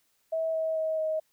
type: tone with pitch steps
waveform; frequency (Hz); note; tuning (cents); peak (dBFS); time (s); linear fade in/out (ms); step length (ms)
sine; 647 / 641 / 635.2 / 629.3; E5 / E5 / D#5 / D#5; -32 / -49 / +36 / +19; -26; 0.32-1.2; 10; 220
effects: white hiss -71 dBFS RMS until 1.32 s